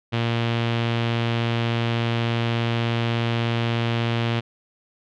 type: tone with low-pass filter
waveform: sawtooth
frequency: 116.54 Hz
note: A#2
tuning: in tune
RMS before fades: -23 dBFS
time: 0.12-4.41 s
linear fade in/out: 20 ms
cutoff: 3200 Hz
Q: 2.5
effects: none